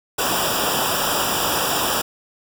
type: noise with comb filter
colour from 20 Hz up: pink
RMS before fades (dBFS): -21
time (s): 0.18-2.02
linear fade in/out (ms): 10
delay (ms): 0.47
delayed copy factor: -1
effects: none